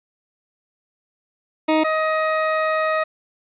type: tone pair in turn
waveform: 20% pulse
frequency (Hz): 313.2 / 629.1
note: D#4 / D#5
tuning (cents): +11 / +19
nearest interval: octave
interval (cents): 1208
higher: second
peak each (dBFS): -10 / -13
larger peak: first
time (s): 1.68-1.84 / 1.84-3.04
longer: second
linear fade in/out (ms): 10
effects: resampled to 8000 Hz + 8-bit